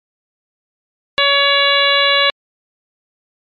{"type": "harmonic tone with a mistuned harmonic", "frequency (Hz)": 563, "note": "C#5", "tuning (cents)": 27, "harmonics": [1, 2, 3, 4, 5, 6, 7], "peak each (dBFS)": [-18, -18, -18, -18, -18, -18, -18], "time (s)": [1.18, 2.3], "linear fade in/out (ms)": 0, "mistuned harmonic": 6, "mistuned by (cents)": 25, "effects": ["MP3 48 kbps"]}